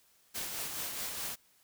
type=noise with tremolo; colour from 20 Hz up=white; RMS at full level=-37 dBFS; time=0.34-1.36 s; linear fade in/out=20 ms; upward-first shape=sine; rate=4.7 Hz; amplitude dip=35%; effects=white hiss -67 dBFS RMS until 1.63 s